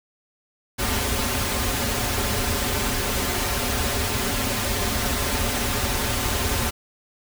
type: noise with comb filter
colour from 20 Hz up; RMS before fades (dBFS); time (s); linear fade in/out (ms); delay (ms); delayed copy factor
pink; -24; 0.78-6.71; 20; 6.2; -0.9
effects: none